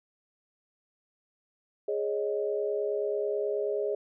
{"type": "chord", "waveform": "sine", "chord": "Ab suspended fourth", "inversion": "none", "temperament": "just", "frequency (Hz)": [415.3, 553.7, 623], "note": ["Ab4", "Db5", "Eb5"], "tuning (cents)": [0, -2, 2], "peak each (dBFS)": [-29, -34, -34], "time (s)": [1.88, 3.95], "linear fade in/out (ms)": 5, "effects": []}